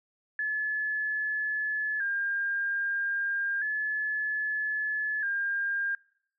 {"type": "tone with vibrato", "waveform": "sine", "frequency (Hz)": 1661.2, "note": "G#6", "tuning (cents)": 0, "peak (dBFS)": -27, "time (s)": [0.39, 5.95], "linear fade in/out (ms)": 2, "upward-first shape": "square", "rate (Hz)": 0.31, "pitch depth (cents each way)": 59, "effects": ["noise-tail reverb RT60 0.7 s tail -24 dB re dry"]}